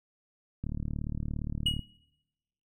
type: click train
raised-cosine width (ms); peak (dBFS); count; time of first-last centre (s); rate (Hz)
5; -22; 44; 0.64-1.793; 37.3
type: tone with exponential decay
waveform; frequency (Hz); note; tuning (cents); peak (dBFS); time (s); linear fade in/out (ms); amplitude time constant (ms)
triangle; 2899; F#7; -36; -20; 1.66-1.84; 5; 38
effects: noise-tail reverb RT60 1.0 s tail -24 dB re dry